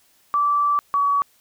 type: tone pair in turn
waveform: sine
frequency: 1162 / 1134.1 Hz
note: D6 / C#6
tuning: -19 / +39 cents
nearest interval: unison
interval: 42 cents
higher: first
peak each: -16 dBFS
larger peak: neither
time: 0.34-0.79 / 0.94-1.22 s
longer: first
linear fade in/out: 0 ms
effects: white hiss -59 dBFS RMS until 1.4 s